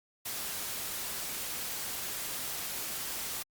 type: noise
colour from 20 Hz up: white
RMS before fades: -37 dBFS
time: 0.25-3.43 s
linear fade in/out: 10 ms
effects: Opus 48 kbps